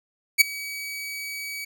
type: tone with ADSR envelope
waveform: sawtooth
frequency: 2275 Hz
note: C#7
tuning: 44 cents sharp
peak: -6 dBFS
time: 0.38-1.65 s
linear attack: 30 ms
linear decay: 11 ms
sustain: -22 dB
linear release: 9 ms
effects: none